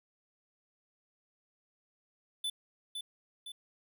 square tone with echo, 3500 Hz, A7, 10 cents flat, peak -33 dBFS, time 2.44-2.5 s, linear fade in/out 5 ms, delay 510 ms, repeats 2, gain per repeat -5 dB, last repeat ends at 3.52 s, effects none

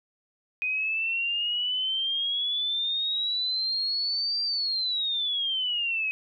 sine exponential two-way sweep, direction up then down, 2489 to 4726 to 2527 Hz, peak -25 dBFS, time 0.62-6.11 s, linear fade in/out 0 ms, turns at 4.43 s, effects none

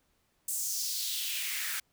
white noise with high-pass filter sweep, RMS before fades -34 dBFS, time 0.48-1.8 s, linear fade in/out 5 ms, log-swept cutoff 8200 to 1500 Hz, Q 2.6, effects pink hiss -73 dBFS RMS until 1.92 s

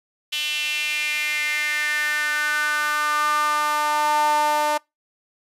sawtooth tone with high-pass filter sweep, 299.6 Hz, D4, 35 cents sharp, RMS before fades -22 dBFS, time 0.32-4.78 s, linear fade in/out 10 ms, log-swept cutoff 3000 to 760 Hz, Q 5.2, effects noise-tail reverb RT60 0.2 s tail -25 dB re dry + resampled to 32000 Hz

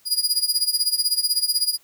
sawtooth tone with tremolo, 4885 Hz, D#8, 33 cents flat, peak -13 dBFS, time 0.05-1.78 s, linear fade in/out 50 ms, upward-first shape sine, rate 16 Hz, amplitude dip 85%, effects white hiss -58 dBFS RMS until 1.83 s

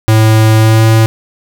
square tone with pitch glide, 110 to 111.6 Hz, A2 to A2, 0 to +25 cents, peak -5 dBFS, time 0.08-1.06 s, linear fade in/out 0 ms, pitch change +25 cents, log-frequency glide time 0.57-0.86 s, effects none

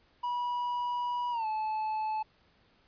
triangle tone with pitch glide, 973 to 866.8 Hz, B5 to A5, -26 to -26 cents, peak -28 dBFS, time 0.23-2.23 s, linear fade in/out 10 ms, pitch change -200 cents, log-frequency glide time 1.31-1.46 s, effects pink hiss -66 dBFS RMS until 2.87 s + resampled to 11025 Hz

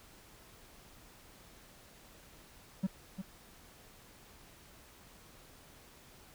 triangle tone with echo, 190 Hz, F#3, 46 cents sharp, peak -26 dBFS, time 2.83-2.87 s, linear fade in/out 10 ms, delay 350 ms, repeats 1, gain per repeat -9 dB, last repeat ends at 3.22 s, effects pink hiss -58 dBFS RMS until 6.34 s

